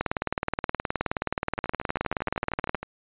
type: two click trains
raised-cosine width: 0.5 ms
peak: -10 / -18 dBFS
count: 53 / 17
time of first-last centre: 0.01-2.747 / 1.58-2.83 s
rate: 19 / 12.8 Hz
effects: resampled to 8000 Hz